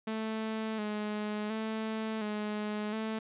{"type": "tone with vibrato", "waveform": "sawtooth", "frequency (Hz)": 215.2, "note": "A3", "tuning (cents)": -38, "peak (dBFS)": -29, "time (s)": [0.07, 3.19], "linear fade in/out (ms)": 5, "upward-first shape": "square", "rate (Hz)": 0.7, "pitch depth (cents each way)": 37, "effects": ["resampled to 8000 Hz", "11-bit"]}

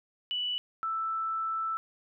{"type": "tone pair in turn", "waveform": "sine", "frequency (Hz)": [2961, 1322], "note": ["F#7", "E6"], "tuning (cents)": [1, 5], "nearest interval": "octave + major second", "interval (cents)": 1396, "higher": "first", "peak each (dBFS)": [-29, -29], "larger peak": "neither", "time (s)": [[0.31, 0.58], [0.83, 1.77]], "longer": "second", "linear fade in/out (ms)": 0, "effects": []}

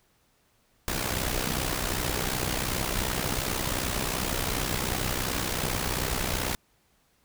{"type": "noise with amplitude modulation", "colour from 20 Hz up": "pink", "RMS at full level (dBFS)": -26, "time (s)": [0.88, 6.55], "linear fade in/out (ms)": 0, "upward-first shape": "sine", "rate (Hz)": 62.7, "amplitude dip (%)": 70, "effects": ["pink hiss -67 dBFS RMS until 7.24 s"]}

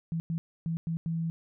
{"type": "tone bursts at uneven times", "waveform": "sine", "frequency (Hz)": 164.81, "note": "E3", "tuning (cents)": 0, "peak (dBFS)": -28, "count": 5, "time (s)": [[0.12, 0.2], [0.3, 0.38], [0.66, 0.77], [0.87, 0.97], [1.06, 1.3]], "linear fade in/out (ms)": 0, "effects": []}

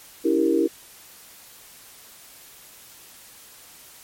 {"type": "chord", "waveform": "sine", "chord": "C# diminished seventh", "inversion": "none", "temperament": "equal with one note detuned", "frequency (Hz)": [284.2, 329.6, 392, 466.2], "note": ["C#4", "E4", "G4", "Bb4"], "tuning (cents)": [43, 0, 0, 0], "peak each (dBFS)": [-25, -20, -24, -24], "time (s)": [0.24, 0.68], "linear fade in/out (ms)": 20, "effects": ["white hiss -47 dBFS RMS until 4.03 s", "MP3 64 kbps"]}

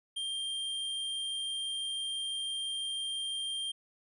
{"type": "tone", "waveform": "square", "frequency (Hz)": 3183, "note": "G7", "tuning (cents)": 26, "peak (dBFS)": -34, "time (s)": [0.16, 3.72], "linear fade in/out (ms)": 10, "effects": ["resampled to 24000 Hz"]}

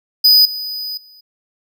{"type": "tone with level steps", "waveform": "square", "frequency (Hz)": 4978, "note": "D#8", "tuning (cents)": 0, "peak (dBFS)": [-7, -23, -42], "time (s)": [0.24, 1.21], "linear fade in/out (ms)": 10, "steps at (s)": [0.45, 0.97], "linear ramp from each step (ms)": 5, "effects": []}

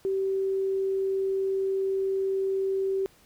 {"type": "tone", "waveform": "sine", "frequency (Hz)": 386.1, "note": "G4", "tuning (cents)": -26, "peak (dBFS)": -24, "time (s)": [0.05, 3.06], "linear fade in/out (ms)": 0, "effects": ["pink hiss -59 dBFS RMS until 3.25 s"]}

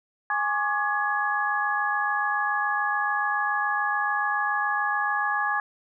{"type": "tone cluster", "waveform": "sine", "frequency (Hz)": [829, 1103, 1190, 1683], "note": ["G#5", "C#6", "D6", "G#6"], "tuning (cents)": [-3, -9, 22, 23], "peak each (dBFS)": [-28, -31, -30, -26], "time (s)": [0.3, 5.6], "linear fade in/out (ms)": 2, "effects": []}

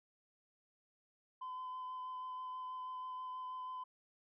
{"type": "tone with vibrato", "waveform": "sine", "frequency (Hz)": 1018, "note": "C6", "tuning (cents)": -48, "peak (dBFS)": -40, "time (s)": [1.41, 3.84], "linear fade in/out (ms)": 10, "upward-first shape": "sine", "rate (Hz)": 6.2, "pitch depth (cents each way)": 11, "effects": ["tanh soft clip ceiling -40 dBFS"]}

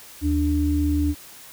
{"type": "tone pair together", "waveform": "sine", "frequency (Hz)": [76.96, 293.7], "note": ["D#2", "D4"], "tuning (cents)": [-18, 0], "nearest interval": "octave + major seventh", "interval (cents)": 2318, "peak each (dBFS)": -21, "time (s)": [0.21, 1.15], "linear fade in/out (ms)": 50, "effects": ["white hiss -44 dBFS RMS until 1.52 s"]}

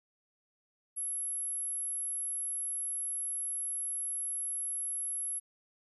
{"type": "tone", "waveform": "sine", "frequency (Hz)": 11175, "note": "F9", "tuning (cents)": 0, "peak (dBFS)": -33, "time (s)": [0.96, 5.4], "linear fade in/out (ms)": 20, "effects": []}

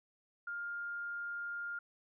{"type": "tone", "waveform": "sine", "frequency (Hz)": 1407, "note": "F6", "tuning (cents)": 12, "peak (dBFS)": -38, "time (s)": [0.47, 1.79], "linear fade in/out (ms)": 5, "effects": []}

